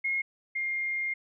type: tone pair in turn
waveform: sine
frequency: 2153 / 2120 Hz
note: C7 / C7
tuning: +49 / +22 cents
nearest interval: unison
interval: 27 cents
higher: first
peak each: -26 / -28 dBFS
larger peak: first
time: 0.04-0.22 / 0.55-1.14 s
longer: second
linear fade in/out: 10 ms
effects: none